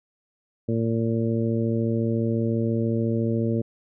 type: harmonic tone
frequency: 114.2 Hz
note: A#2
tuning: 35 cents flat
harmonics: 1 / 2 / 3 / 4 / 5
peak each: -25 / -25 / -29 / -30 / -34 dBFS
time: 0.68-3.62 s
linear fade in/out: 10 ms
effects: none